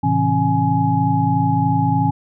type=tone cluster; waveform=sine; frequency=111.7 / 134.9 / 165.5 / 270.5 / 839 Hz; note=A2 / C#3 / E3 / C#4 / G#5; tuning=+27 / -47 / +7 / -42 / +17 cents; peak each=-21 / -22 / -20 / -21 / -19 dBFS; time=0.03-2.11 s; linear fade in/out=10 ms; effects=none